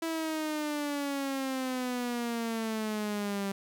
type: exponential sweep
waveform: sawtooth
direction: down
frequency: 329.6 to 196 Hz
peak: -27 dBFS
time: 0.02-3.52 s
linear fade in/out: 5 ms
effects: none